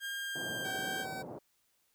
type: tone with pitch glide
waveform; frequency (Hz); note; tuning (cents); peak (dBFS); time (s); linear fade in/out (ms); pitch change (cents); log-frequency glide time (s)
30% pulse; 1608 to 1584; G6 to G6; +44 to +18; -34; 0-1.06; 50; -26; 0.18-0.69
type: band-pass noise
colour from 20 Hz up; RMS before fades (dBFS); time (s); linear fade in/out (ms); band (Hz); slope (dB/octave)
white; -44; 0.35-1.39; 10; 110 to 670; 24
type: tone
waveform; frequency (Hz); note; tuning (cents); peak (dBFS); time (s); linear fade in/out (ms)
25% pulse; 763; G5; -47; -36; 0.64-1.23; 20
effects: white hiss -74 dBFS RMS until 1.94 s